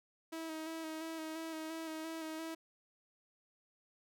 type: tone with vibrato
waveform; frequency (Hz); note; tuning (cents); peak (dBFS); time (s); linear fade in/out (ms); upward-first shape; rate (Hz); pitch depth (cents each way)
sawtooth; 320.5; E4; -49; -37; 0.32-2.55; 10; square; 2.9; 23
effects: none